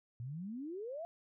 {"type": "exponential sweep", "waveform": "sine", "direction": "up", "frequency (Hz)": [113.4, 698.5], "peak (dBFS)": -40, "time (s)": [0.2, 1.05], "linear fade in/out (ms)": 0, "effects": []}